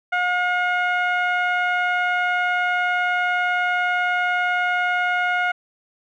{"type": "tone with low-pass filter", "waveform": "15% pulse", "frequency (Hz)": 718, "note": "F5", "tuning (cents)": 48, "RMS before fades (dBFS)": -21, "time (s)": [0.12, 5.52], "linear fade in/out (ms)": 10, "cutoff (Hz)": 1800, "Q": 1.5, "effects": []}